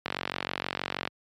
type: click train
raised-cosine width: 0.3 ms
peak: -12 dBFS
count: 48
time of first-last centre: 0.06-1.075 s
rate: 46.3 Hz
effects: high-pass 100 Hz 12 dB/octave + MP3 96 kbps